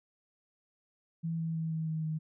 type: tone with pitch steps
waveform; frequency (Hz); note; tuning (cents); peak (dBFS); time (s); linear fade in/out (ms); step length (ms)
sine; 164.7 / 163.09 / 161.5 / 159.92 / 158.36 / 156.81; E3 / E3 / E3 / D#3 / D#3 / D#3; -1 / -18 / -35 / +48 / +31 / +14; -31; 1.23-2.19; 20; 160
effects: none

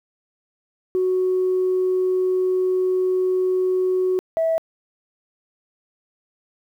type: tone pair in turn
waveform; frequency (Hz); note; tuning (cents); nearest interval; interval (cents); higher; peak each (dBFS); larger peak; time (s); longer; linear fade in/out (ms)
sine; 370 / 651.8; F#4 / E5; 0 / -20; minor seventh; 980; second; -16; neither; 0.95-4.19 / 4.37-4.58; first; 0
effects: tanh soft clip ceiling -13 dBFS + 9-bit

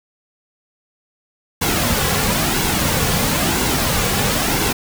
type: noise with flanger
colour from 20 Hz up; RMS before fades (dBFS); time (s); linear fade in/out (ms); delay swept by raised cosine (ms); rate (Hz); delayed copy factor
pink; -18; 1.61-4.73; 10; 1.6 to 3.3; 1; -0.5
effects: none

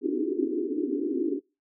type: band-pass noise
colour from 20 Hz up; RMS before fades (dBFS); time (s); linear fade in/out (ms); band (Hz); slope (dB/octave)
pink; -28; 0.01-1.41; 50; 260 to 410; 96
effects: noise-tail reverb RT60 0.3 s tail -26 dB re dry

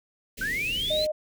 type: band-stop noise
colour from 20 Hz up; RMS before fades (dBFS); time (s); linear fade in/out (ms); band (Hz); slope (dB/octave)
pink; -38; 0.37-1.07; 10; 510 to 2000; 48
type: linear sweep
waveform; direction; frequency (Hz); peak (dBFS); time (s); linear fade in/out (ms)
sine; up; 1480 to 4168; -26; 0.41-1.05; 5
type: tone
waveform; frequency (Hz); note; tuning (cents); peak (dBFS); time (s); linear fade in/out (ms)
sine; 614; D#5; -23; -24; 0.9-1.12; 10
effects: none

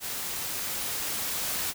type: noise with level ramp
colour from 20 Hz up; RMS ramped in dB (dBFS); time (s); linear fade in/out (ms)
white; -34 to -30; 0-1.74; 50
effects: none

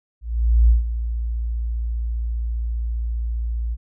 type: tone with ADSR envelope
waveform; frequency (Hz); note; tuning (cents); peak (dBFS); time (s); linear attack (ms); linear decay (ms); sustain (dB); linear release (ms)
sine; 57.5; A#1; -23; -9; 0.21-3.77; 480; 140; -12; 40
effects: none

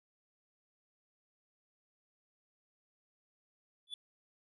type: tone with exponential growth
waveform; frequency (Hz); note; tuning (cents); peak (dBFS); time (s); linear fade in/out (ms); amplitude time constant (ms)
triangle; 3457; A7; -31; -34; 3.87-3.94; 2; 15
effects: resampled to 32000 Hz

